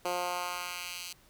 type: tone with high-pass filter sweep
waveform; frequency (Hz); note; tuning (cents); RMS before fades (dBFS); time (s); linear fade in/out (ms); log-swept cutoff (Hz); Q
10% pulse; 177.7; F3; +30; -36; 0.05-1.13; 5; 440 to 3900; 1.1
effects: pink hiss -62 dBFS RMS until 1.29 s